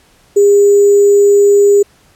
sine tone with sample-and-hold, 405.1 Hz, G#4, 43 cents flat, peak -4 dBFS, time 0.36-1.83 s, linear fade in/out 10 ms, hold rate 7350 Hz, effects pink hiss -49 dBFS RMS until 2.15 s + low-pass 12000 Hz 12 dB/octave

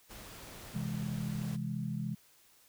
pink noise, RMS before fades -49 dBFS, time 0.09-1.57 s, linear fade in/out 20 ms
sine chord, C augmented, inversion none, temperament equal, 130.81 / 164.81 / 207.7 Hz, C3 / E3 / G#3, 0 / 0 / 0 cents, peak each -38 dBFS, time 0.74-2.15 s, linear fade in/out 10 ms
effects white hiss -64 dBFS RMS until 2.68 s

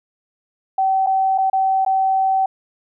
sine tone with dropouts, 767 Hz, G5, 38 cents flat, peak -14 dBFS, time 0.78-2.46 s, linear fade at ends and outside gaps 5 ms, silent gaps 1.064-1.069 / 1.379-1.383 / 1.5-1.53 / 1.85-1.862 s, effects none

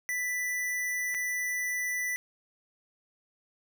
square tone with dropouts, 1981 Hz, B6, 5 cents sharp, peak -30 dBFS, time 0.09-2.16 s, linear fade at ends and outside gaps 0 ms, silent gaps 1.143-1.147 s, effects none

